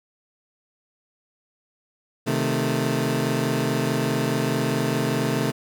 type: chord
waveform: 20% pulse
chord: A diminished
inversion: first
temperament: equal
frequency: 130.81 / 155.56 / 220 Hz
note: C3 / Eb3 / A3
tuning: 0 / 0 / 0 cents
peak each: -20 / -22 / -21 dBFS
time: 2.26-5.52 s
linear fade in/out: 20 ms
effects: none